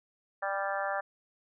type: harmonic tone with a mistuned harmonic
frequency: 197 Hz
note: G3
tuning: 9 cents sharp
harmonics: 3 / 4 / 5 / 6 / 7 / 8 / 9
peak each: -35 / -35 / -42 / -39 / -39 / -40 / -39 dBFS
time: 0.42-1.01 s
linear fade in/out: 10 ms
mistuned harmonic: 9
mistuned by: -26 cents
effects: none